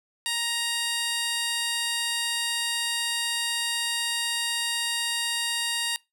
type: tone with band-pass filter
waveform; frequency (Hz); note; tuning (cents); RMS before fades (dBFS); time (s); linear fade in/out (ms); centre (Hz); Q
15% pulse; 936; A#5; +7; -28; 0.26-5.96; 0; 6900; 0.78
effects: noise-tail reverb RT60 0.2 s tail -22 dB re dry